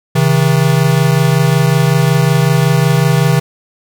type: tone pair together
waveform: square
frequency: 134.2 / 159.59 Hz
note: C3 / D#3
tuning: +44 / +44 cents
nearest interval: minor third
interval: 300 cents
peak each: -12 dBFS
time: 0.15-3.4 s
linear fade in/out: 10 ms
effects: none